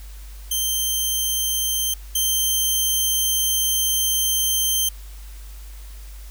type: tone pair in turn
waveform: 10% pulse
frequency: 3136 / 3136 Hz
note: G7 / G7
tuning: 0 / 0 cents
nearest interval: unison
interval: 0 cents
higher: neither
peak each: -12 / -10 dBFS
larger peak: second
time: 0.51-1.94 / 2.15-4.89 s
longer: second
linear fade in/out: 5 ms
effects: added 50 Hz sine -35 dBFS peak until 6.3 s + white hiss -48 dBFS RMS until 6.3 s